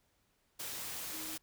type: tone in noise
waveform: sine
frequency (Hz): 315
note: D#4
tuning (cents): +21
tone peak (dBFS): -49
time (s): 1.13-1.37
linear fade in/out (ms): 10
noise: white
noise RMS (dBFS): -42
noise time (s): 0.59-1.38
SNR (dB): -10
effects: pink hiss -75 dBFS RMS until 1.42 s